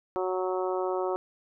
harmonic tone, 185 Hz, F#3, in tune, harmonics 2 / 3 / 4 / 5 / 6 / 7, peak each -29 / -33 / -35 / -37 / -39 / -40 dBFS, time 0.16-1.16 s, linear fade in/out 0 ms, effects none

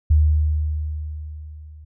sine tone with level ramp, 76.3 Hz, D#2, 33 cents flat, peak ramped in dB -10 to -39 dBFS, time 0.1-1.85 s, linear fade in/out 10 ms, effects none

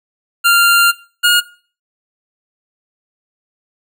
25% pulse tone pair in turn, 1392 / 1430.3 Hz, F6 / F6, -6 / +41 cents, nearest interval unison, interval 47 cents, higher second, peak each -4 dBFS, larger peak neither, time 0.44-0.92 / 1.23-1.41 s, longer first, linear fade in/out 20 ms, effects noise-tail reverb RT60 0.4 s tail -19 dB re dry

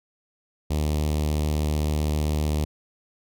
sawtooth tone with notch filter, 75.6 Hz, D#2, 49 cents flat, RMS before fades -24 dBFS, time 0.7-2.65 s, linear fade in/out 10 ms, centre 1500 Hz, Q 0.78, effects none

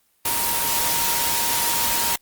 sine tone in noise, 936 Hz, A#5, 7 cents sharp, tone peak -28 dBFS, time 0.25-2.16 s, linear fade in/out 5 ms, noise white, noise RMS -22 dBFS, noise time 0.25-2.16 s, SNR -9 dB, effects white hiss -64 dBFS RMS until 2.21 s + Opus 24 kbps

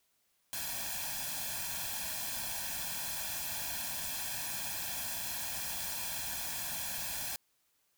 white noise with comb filter, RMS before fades -38 dBFS, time 0.53-7.36 s, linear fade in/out 0 ms, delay 1.2 ms, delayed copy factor +0.8, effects white hiss -75 dBFS RMS until 7.97 s

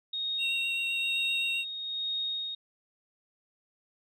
sine tone with tremolo, 3729 Hz, A#7, in tune, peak -29 dBFS, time 0.13-2.55 s, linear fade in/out 5 ms, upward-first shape sine, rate 1.1 Hz, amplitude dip 50%
triangle tone with vibrato, 2739 Hz, F7, 34 cents flat, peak -28 dBFS, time 0.38-1.65 s, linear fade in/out 50 ms, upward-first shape sine, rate 7.7 Hz, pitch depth 12 cents each way
effects none

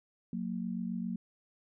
sine tone pair together, 182.7 / 230.2 Hz, F#3 / A#3, -22 / -22 cents, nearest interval major third, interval 400 cents, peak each -36 / -36 dBFS, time 0.33-1.16 s, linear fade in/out 2 ms, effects none

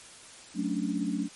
sine chord, D major seventh, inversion first, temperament equal, 185 / 220 / 277.2 / 293.7 Hz, F#3 / A3 / C#4 / D4, 0 / 0 / 0 / 0 cents, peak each -33 dBFS, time 0.54-1.29 s, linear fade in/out 50 ms, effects white hiss -49 dBFS RMS until 1.35 s + MP3 48 kbps

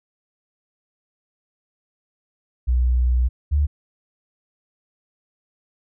sine tone pair in turn, 61.74 / 72.91 Hz, B1 / D2, 0 / -12 cents, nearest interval minor third, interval 288 cents, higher second, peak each -15 dBFS, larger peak neither, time 2.67-3.29 / 3.51-3.67 s, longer first, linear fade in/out 20 ms, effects none

